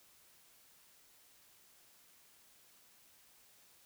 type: silence
effects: white hiss -65 dBFS RMS until 3.85 s